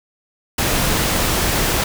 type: noise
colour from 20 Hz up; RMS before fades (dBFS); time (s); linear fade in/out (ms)
pink; -18; 0.58-1.84; 5
effects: none